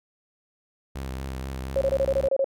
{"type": "tone with vibrato", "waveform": "sawtooth", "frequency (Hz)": 66.1, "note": "C2", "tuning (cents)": 18, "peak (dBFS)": -27, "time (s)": [0.95, 2.28], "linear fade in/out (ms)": 10, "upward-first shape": "sine", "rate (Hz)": 4.2, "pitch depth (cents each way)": 38}
{"type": "tone bursts", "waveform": "sine", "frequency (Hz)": 543, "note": "C#5", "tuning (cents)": -36, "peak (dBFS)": -19, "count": 9, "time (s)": [1.76, 2.444], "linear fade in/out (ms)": 2, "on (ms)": 52, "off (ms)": 27}
{"effects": []}